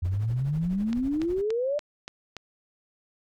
sine exponential sweep, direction up, 85.2 to 606 Hz, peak -24 dBFS, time 0.02-1.79 s, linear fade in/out 10 ms
brown noise with tremolo, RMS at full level -38 dBFS, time 0.04-1.42 s, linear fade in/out 10 ms, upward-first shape triangle, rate 12 Hz, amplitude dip 90%
click train, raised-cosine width 0.2 ms, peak -20 dBFS, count 6, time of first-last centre 0.93-2.367 s, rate 3.48 Hz
effects none

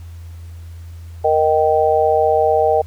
harmonic tone, 155.56 Hz, D#3, in tune, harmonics 3 / 4 / 5, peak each -16 / -16 / -16 dBFS, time 1.24-2.82 s, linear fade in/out 10 ms, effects added 84 Hz sine -31 dBFS peak until 2.86 s + pink hiss -51 dBFS RMS until 2.86 s

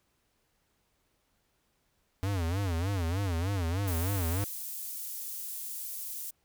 square tone with vibrato, 90.9 Hz, F#2, 30 cents flat, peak -29 dBFS, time 2.23-4.44 s, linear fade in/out 0 ms, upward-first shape sine, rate 3.3 Hz, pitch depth 190 cents each way
pink high-pass noise, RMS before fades -39 dBFS, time 3.87-6.31 s, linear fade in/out 10 ms, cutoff 12000 Hz, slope 12 dB/octave
effects pink hiss -74 dBFS RMS until 6.44 s

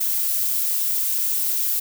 violet noise, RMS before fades -22 dBFS, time 0-1.8 s, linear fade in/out 10 ms, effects none

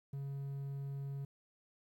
triangle tone, 138.8 Hz, C#3, 3 cents sharp, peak -37 dBFS, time 0.13-1.25 s, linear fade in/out 5 ms, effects 12-bit

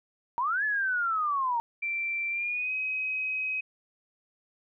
sine linear two-way sweep, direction up then down, 911 to 1740 to 911 Hz, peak -25 dBFS, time 0.38-1.6 s, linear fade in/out 0 ms, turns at 0.64 s
sine tone with pitch glide, 2349 to 2532 Hz, D7 to D#7, 0 to +30 cents, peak -28 dBFS, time 1.82-3.61 s, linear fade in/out 10 ms, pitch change +130 cents, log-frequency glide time 2.3-2.73 s
effects none

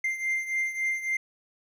triangle beating tone pair, 2093 / 2096.6 Hz, C7 / C7, 0 / +3 cents, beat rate 3.6 Hz, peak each -26 / -31 dBFS, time 0.04-1.17 s, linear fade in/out 5 ms, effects none

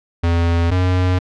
square tone pair in turn, 84.8 / 91.34 Hz, E2 / F#2, +50 / -22 cents, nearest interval minor second, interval 128 cents, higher second, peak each -14 dBFS, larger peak neither, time 0.23-0.71 / 0.71-1.19 s, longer neither, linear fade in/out 10 ms, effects low-pass 4000 Hz 12 dB/octave

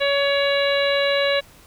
harmonic tone, 562 Hz, C#5, 24 cents sharp, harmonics 1 / 2 / 3 / 4 / 5 / 6 / 7, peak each -19 / -30 / -26 / -27 / -28 / -34 / -27 dBFS, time 0-1.41 s, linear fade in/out 20 ms, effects pink hiss -49 dBFS RMS until 1.66 s

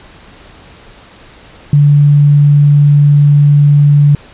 sine tone, 145.1 Hz, D3, 21 cents flat, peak -3 dBFS, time 1.73-4.15 s, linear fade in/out 2 ms, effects pink hiss -38 dBFS RMS until 4.33 s + resampled to 8000 Hz

